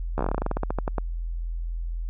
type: slowing click train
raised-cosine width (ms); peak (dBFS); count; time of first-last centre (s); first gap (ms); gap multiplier
1; -12; 19; 0.18-0.982; 13; 1.13
effects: added 42 Hz sine -27 dBFS peak until 2.09 s